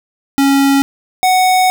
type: tone pair in turn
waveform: square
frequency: 276.1 / 741.8 Hz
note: C#4 / F#5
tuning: -7 / +4 cents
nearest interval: octave + perfect fourth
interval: 1711 cents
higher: second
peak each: -9 dBFS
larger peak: neither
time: 0.38-0.82 / 1.23-1.7 s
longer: second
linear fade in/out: 0 ms
effects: none